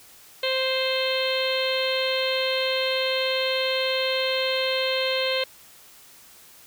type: harmonic tone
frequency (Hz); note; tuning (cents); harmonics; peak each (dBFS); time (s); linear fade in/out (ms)
523.3; C5; 0; 1 / 2 / 3 / 4 / 5 / 6 / 7 / 8; -25 / -35 / -35 / -32 / -32 / -30 / -33 / -31; 0.43-5.44; 5
effects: white hiss -50 dBFS RMS until 6.66 s